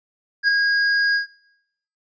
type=tone with ADSR envelope; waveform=square; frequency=1637 Hz; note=G#6; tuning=25 cents flat; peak=-13 dBFS; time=0.43-1.27 s; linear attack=51 ms; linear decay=8 ms; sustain=-4 dB; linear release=120 ms; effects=noise-tail reverb RT60 0.8 s tail -20 dB re dry + resampled to 16000 Hz